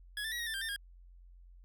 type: tone with pitch steps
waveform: 25% pulse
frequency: 1676 / 1773 / 1916 / 1877 / 1775 / 1586 / 1801 / 1627 Hz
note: G#6 / A6 / A#6 / A#6 / A6 / G6 / A6 / G#6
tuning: +15 / +13 / +47 / +11 / +15 / +20 / +40 / -36 cents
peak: -32 dBFS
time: 0.17-0.762 s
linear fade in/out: 2 ms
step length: 74 ms
effects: added 44 Hz sine -53 dBFS peak until 1.64 s